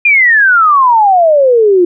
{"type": "exponential sweep", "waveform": "sine", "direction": "down", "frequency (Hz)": [2455, 343], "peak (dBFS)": -4, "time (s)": [0.05, 1.85], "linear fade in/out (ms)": 5, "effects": []}